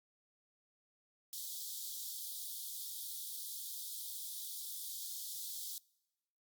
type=high-pass noise; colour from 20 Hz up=white; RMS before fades=-44 dBFS; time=1.33-5.78 s; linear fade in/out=0 ms; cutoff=3300 Hz; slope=96 dB/octave; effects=noise-tail reverb RT60 1.0 s tail -25 dB re dry + Opus 48 kbps